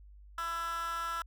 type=tone with high-pass filter; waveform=15% pulse; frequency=334.4 Hz; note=E4; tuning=25 cents sharp; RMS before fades=-36 dBFS; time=0.38-1.22 s; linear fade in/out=2 ms; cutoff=1300 Hz; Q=4.6; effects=added 50 Hz sine -51 dBFS peak until 1.26 s